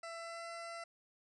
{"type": "tone with pitch glide", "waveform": "20% pulse", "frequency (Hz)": [668, 674.6], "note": ["E5", "E5"], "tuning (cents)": [23, 40], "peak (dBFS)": -39, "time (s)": [0.03, 0.84], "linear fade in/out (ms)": 5, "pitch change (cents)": 17, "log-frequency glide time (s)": [0.15, 0.46], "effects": ["resampled to 22050 Hz"]}